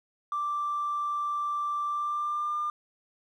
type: tone with pitch glide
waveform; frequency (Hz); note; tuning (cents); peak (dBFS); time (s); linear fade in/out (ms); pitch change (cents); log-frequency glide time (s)
triangle; 1174.7 to 1200.1; D6 to D6; 0 to +37; -24; 0.32-2.7; 2; +37; 1.87-2.56
effects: tanh soft clip ceiling -25 dBFS

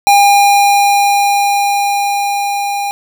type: tone with level ramp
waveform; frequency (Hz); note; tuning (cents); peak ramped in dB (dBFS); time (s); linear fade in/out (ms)
square; 807; G#5; -50; -5 to -16; 0.07-2.91; 0
effects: none

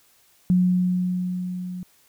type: tone with level ramp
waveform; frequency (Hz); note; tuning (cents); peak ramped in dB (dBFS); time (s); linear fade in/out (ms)
sine; 181.2; F#3; -36; -14 to -30; 0.5-1.83; 0
effects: white hiss -59 dBFS RMS until 2.08 s

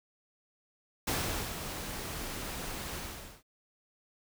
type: noise with ADSR envelope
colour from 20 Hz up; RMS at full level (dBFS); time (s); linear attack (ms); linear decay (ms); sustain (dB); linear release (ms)
pink; -31; 1.07-3.43; 8; 440; -8; 480
effects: none

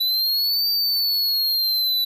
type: linear two-way sweep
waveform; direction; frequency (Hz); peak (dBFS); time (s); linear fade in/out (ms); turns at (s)
square; up then down; 3951 to 4650 to 3951; -19; 0-2.05; 10; 0.69
effects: none

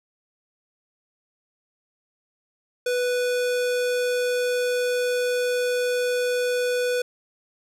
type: tone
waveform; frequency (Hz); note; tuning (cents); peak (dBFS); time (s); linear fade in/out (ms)
square; 493.9; B4; 0; -22; 2.86-7.02; 5
effects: low-pass 12000 Hz 12 dB/octave + 10-bit

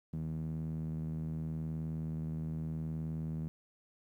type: tone with band-pass filter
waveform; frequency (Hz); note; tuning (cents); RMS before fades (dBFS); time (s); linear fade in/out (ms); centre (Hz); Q
sawtooth; 79.2; D#2; +31; -38; 0.13-3.48; 0; 180; 4.1
effects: 12-bit

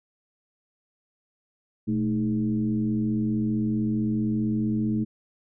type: tone with frequency modulation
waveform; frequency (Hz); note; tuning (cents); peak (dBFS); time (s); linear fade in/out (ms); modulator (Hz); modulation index
sine; 217.4; A3; -21; -22; 1.87-5.05; 20; 95.4; 0.91
effects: none

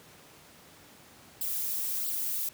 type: noise with flanger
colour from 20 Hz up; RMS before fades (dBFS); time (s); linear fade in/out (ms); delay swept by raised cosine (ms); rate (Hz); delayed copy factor
violet; -32; 1.41-2.49; 2; 0.23 to 4.33; 1.5; +0.95
effects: pink hiss -54 dBFS RMS until 2.53 s + high-pass 100 Hz 12 dB/octave

